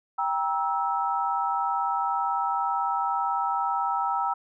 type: tone cluster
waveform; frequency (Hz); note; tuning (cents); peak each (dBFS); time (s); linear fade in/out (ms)
sine; 789 / 947 / 1309; G5 / A#5 / E6; +11 / +27 / -13; -28; 0.18-4.34; 10
effects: none